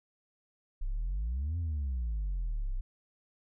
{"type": "exponential two-way sweep", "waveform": "sine", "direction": "up then down", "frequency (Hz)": [30, 87.31, 30], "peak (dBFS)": -28, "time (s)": [0.81, 2.81], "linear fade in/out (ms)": 10, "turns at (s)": 1.58, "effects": ["tanh soft clip ceiling -29 dBFS"]}